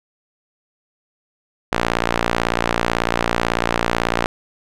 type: tone with band-pass filter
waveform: sawtooth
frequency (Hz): 58.1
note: A#1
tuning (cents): -5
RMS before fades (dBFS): -20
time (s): 1.72-4.26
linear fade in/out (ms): 0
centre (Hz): 1400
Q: 0.54
effects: none